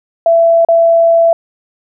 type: tone with dropouts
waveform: sine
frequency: 668 Hz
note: E5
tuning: 23 cents sharp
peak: -5 dBFS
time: 0.26-1.33 s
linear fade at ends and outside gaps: 2 ms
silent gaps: 0.649-0.686 s
effects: none